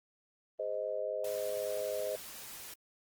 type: chord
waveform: sine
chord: Ab major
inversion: none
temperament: just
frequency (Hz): 415.3 / 519.1 / 623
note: Ab4 / C5 / Eb5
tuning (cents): 0 / -14 / +2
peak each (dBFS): -42 / -37 / -36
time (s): 0.59-2.16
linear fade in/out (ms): 5
type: noise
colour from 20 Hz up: white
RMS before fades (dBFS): -47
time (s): 1.24-2.74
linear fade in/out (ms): 5
effects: Opus 24 kbps